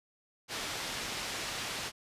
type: low-pass noise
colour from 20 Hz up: white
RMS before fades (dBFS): -38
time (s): 0.48-1.92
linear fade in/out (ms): 50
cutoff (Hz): 5000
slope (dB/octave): 12
effects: resampled to 32000 Hz